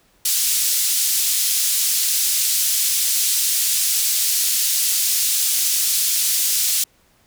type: band-pass noise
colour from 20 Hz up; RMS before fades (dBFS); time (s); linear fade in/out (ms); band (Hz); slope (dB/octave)
white; -19; 0.25-6.84; 5; 4100 to 13000; 12
effects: pink hiss -58 dBFS RMS until 7.26 s